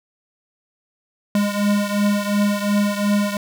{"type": "beating tone pair", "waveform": "square", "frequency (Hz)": [203.9, 206.7], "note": ["G#3", "G#3"], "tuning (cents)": [-32, -8], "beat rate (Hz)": 2.8, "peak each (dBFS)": [-19, -23], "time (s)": [1.35, 3.37], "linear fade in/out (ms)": 2, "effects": []}